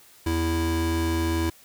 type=tone pair together; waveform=square; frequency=82.5 / 329.6 Hz; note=E2 / E4; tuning=+2 / 0 cents; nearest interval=2 octaves; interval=2398 cents; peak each=-26 dBFS; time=0.26-1.5 s; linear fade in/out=5 ms; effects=white hiss -53 dBFS RMS until 1.64 s